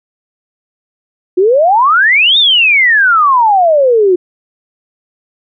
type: exponential two-way sweep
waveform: sine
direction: up then down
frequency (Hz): 349.2 to 3729 to 349.2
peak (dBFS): -5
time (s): 1.37-4.16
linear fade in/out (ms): 10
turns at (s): 2.38
effects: none